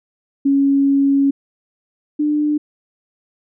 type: tone pair in turn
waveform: sine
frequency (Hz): 277.2 / 298.4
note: C#4 / D4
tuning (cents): 0 / +28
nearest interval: minor second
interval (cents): 128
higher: second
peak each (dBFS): -11 / -14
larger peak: first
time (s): 0.45-1.31 / 2.19-2.58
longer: first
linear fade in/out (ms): 10
effects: none